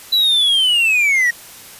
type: linear sweep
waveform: triangle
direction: down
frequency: 3984 to 1864.7 Hz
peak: -10 dBFS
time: 0.12-1.31 s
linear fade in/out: 10 ms
effects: white hiss -38 dBFS RMS until 1.79 s + resampled to 32000 Hz

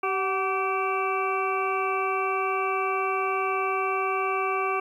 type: harmonic tone with a mistuned harmonic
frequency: 385.8 Hz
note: G4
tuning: 28 cents flat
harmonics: 1 / 2 / 3 / 4 / 6 / 7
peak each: -29 / -31 / -27 / -39 / -33 / -36 dBFS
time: 0.03-4.8 s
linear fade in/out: 5 ms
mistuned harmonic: 2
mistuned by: -48 cents
effects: 10-bit

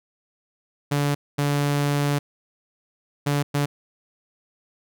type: tone bursts at uneven times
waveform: sawtooth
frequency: 144 Hz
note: D3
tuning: 34 cents flat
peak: -16 dBFS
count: 4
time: 0.91-1.15 / 1.38-2.19 / 3.26-3.43 / 3.54-3.66 s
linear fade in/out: 10 ms
effects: none

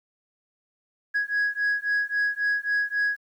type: beating tone pair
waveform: sine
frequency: 1661.2 / 1664.9 Hz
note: G#6 / G#6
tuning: 0 / +4 cents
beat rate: 3.7 Hz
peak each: -24 dBFS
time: 1.14-3.17 s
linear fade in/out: 20 ms
effects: tanh soft clip ceiling -19 dBFS + 10-bit

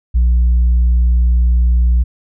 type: tone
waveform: sine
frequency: 60 Hz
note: B1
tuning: 49 cents flat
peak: -6 dBFS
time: 0.14-2.04 s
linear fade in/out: 20 ms
effects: tanh soft clip ceiling -7 dBFS

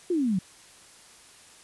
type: exponential sweep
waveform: sine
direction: down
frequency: 373 to 174.61 Hz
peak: -22 dBFS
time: 0.1-0.39 s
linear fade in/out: 5 ms
effects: white hiss -52 dBFS RMS until 1.63 s + resampled to 24000 Hz

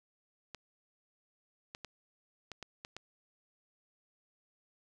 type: clicks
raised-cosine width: 0.2 ms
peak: -26 dBFS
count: 7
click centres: 0.547 / 1.749 / 1.847 / 2.517 / 2.627 / 2.849 / 2.966 s
effects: none

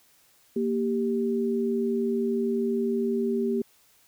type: tone pair together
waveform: sine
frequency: 233.1 / 393.2 Hz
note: A#3 / G4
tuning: 0 / +5 cents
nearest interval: major sixth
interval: 905 cents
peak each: -26 dBFS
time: 0.56-3.62 s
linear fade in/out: 5 ms
effects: white hiss -61 dBFS RMS until 4.07 s

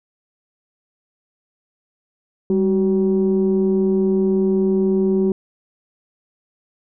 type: tone pair together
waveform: sine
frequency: 197.69 / 377.3 Hz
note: G3 / F#4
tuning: +15 / +34 cents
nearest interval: major seventh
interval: 1119 cents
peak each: -16 / -16 dBFS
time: 2.5-5.32 s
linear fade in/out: 2 ms
effects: tanh soft clip ceiling -9 dBFS

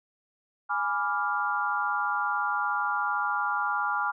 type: chord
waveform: sine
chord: G# diminished seventh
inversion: none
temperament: equal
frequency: 830.6 / 987.8 / 1174.7 / 1396.9 Hz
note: G#5 / B5 / D6 / F6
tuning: 0 / 0 / 0 / 0 cents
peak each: -31 / -33 / -31 / -29 dBFS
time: 0.69-4.12 s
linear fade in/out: 20 ms
effects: none

